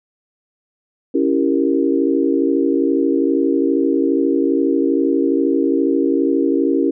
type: chord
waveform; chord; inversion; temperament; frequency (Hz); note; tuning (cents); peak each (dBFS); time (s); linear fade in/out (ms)
sine; C# diminished seventh; none; equal; 277.2 / 329.6 / 392 / 466.2; C#4 / E4 / G4 / Bb4; 0 / 0 / 0 / 0; -17 / -18 / -20 / -22; 1.14-6.91; 10
effects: none